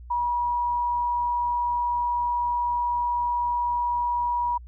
sine tone, 964 Hz, B5, 42 cents flat, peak -22 dBFS, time 0.1-4.58 s, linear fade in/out 10 ms, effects added 60 Hz sine -40 dBFS peak until 4.67 s

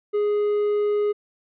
triangle tone, 415.3 Hz, G#4, in tune, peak -17 dBFS, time 0.13-1.13 s, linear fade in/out 20 ms, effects resampled to 8000 Hz

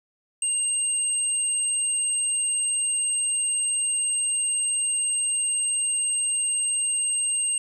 sine tone pair together, 2801 / 8394 Hz, F7 / C9, +4 / +5 cents, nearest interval octave + perfect fifth, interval 1901 cents, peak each -33 / -22 dBFS, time 0.42-7.58 s, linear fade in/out 2 ms, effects 9-bit

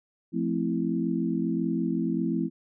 sine chord, F major seventh, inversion none, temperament equal, 174.61 / 220 / 261.6 / 329.6 Hz, F3 / A3 / C4 / E4, 0 / 0 / 0 / 0 cents, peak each -30 dBFS, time 0.32-2.5 s, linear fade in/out 50 ms, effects none

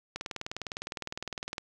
click train, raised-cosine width 0.2 ms, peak -18 dBFS, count 29, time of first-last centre 0.16-1.581 s, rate 19.7 Hz, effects none

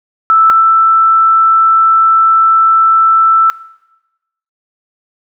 sine tone pair in turn, 1318.5 / 1326.1 Hz, E6 / E6, 0 / +10 cents, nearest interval unison, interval 10 cents, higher second, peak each -4 dBFS, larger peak neither, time 0.3-0.5 / 0.5-3.5 s, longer second, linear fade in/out 0 ms, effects noise-tail reverb RT60 1.0 s tail -20 dB re dry

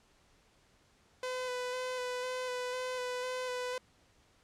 sawtooth tone with vibrato, 503 Hz, B4, 32 cents sharp, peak -31 dBFS, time 1.23-3.78 s, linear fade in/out 2 ms, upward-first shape square, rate 2 Hz, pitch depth 16 cents each way, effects pink hiss -67 dBFS RMS until 4.43 s + low-pass 8000 Hz 12 dB/octave

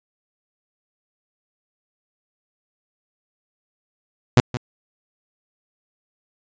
sawtooth tone with echo, 123.47 Hz, B2, in tune, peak -5 dBFS, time 4.37-4.4 s, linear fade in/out 0 ms, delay 170 ms, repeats 1, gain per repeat -14 dB, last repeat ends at 4.57 s, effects resampled to 16000 Hz

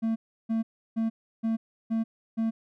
triangle tone bursts, 224.7 Hz, A3, 37 cents sharp, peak -22 dBFS, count 6, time 0.02-2.51 s, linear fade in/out 20 ms, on 140 ms, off 330 ms, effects none

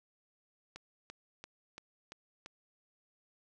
click train, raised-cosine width 0.2 ms, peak -29 dBFS, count 6, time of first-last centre 0.76-2.461 s, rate 2.94 Hz, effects none

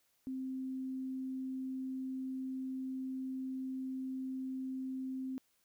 sine tone, 261.6 Hz, C4, in tune, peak -37 dBFS, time 0.27-5.38 s, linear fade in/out 0 ms, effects white hiss -75 dBFS RMS until 5.64 s

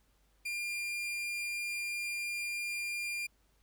40% pulse tone, 2401 Hz, D7, 38 cents sharp, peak -34 dBFS, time 0.45-3.27 s, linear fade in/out 10 ms, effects added 50 Hz sine -69 dBFS peak until 3.62 s + pink hiss -73 dBFS RMS until 3.62 s

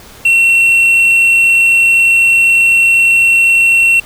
triangle tone, 2718 Hz, F7, 48 cents flat, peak -4 dBFS, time 0.25-4 s, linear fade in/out 5 ms, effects pink hiss -36 dBFS RMS until 4.05 s

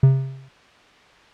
triangle tone with exponential decay, 133.7 Hz, C3, 38 cents sharp, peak -5 dBFS, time 0.03-0.49 s, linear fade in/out 5 ms, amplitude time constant 100 ms, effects white hiss -50 dBFS RMS until 1.33 s + low-pass 3000 Hz 12 dB/octave

